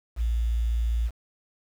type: tone with quantisation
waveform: sine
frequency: 57.4 Hz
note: A#1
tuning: 26 cents flat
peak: -22 dBFS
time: 0.16-1.11 s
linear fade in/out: 50 ms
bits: 8
effects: none